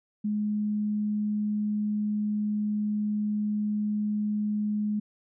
sine tone, 209.9 Hz, G#3, 19 cents sharp, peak -25 dBFS, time 0.24-5 s, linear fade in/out 10 ms, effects none

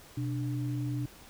sine tone pair together, 125.35 / 295.3 Hz, B2 / D4, +26 / +10 cents, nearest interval octave + minor third, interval 1484 cents, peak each -31 / -36 dBFS, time 0.17-1.06 s, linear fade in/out 5 ms, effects pink hiss -53 dBFS RMS until 1.29 s

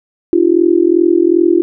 sine tone with amplitude modulation, 342.8 Hz, F4, 32 cents flat, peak -3 dBFS, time 0.33-1.62 s, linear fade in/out 0 ms, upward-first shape sine, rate 42.6 Hz, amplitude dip 95%, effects none

